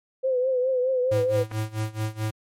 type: tone with vibrato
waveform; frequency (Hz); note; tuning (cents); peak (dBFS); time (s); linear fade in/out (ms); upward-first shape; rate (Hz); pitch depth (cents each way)
sine; 512; C5; -38; -20; 0.23-1.44; 20; triangle; 4.8; 71
type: tone with tremolo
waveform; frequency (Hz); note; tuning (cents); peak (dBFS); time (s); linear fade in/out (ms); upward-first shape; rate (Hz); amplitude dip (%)
square; 108.7; A2; -21; -24; 1.11-2.31; 10; sine; 4.6; 90
type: clicks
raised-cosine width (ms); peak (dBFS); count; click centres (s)
0.5; -23; 2; 1.514 / 1.518
effects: MP3 64 kbps